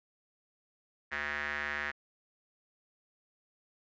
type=tone with band-pass filter; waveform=square; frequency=73.42 Hz; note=D2; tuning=in tune; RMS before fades=-36 dBFS; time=1.11-1.92 s; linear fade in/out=20 ms; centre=1800 Hz; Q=5; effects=resampled to 16000 Hz